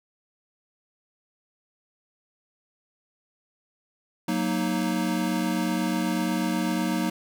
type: chord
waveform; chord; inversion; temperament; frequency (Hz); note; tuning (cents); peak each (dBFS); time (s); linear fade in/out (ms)
square; D# minor; first; equal; 185 / 233.1 / 311.1; F#3 / A#3 / D#4; 0 / 0 / 0; -29; 4.28-7.1; 5
effects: none